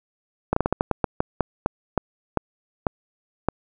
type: slowing click train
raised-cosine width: 1 ms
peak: -5 dBFS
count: 15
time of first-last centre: 0.53-3.486 s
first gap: 34 ms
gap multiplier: 1.25
effects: none